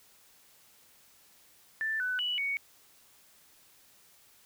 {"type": "tone with pitch steps", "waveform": "sine", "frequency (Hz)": [1769, 1499, 2950, 2231], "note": ["A6", "F#6", "F#7", "C#7"], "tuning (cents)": [9, 22, -6, 11], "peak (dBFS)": -29, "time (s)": [1.81, 2.57], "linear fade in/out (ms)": 0, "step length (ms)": 190, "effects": ["white hiss -61 dBFS RMS until 4.45 s"]}